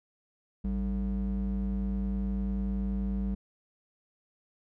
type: ring-modulated tone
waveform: triangle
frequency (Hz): 124.7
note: B2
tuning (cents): +17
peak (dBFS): -23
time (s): 0.64-3.35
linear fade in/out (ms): 10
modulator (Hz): 70.1
effects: none